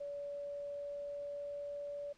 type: tone with pitch glide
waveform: sine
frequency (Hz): 572 to 575.6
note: D5 to D5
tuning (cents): -46 to -35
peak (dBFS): -40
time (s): 0-2.13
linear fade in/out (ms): 10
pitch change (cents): +11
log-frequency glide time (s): 0.14-1.8
effects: pink hiss -67 dBFS RMS until 2.17 s + low-pass 6000 Hz 12 dB/octave